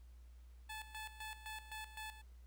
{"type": "tone with tremolo", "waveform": "15% pulse", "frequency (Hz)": 868, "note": "A5", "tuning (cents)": -24, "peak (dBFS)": -39, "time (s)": [0.69, 2.22], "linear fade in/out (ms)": 10, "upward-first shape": "square", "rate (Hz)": 3.9, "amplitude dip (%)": 75, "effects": ["added 60 Hz sine -55 dBFS peak until 2.46 s", "pink hiss -75 dBFS RMS until 2.46 s"]}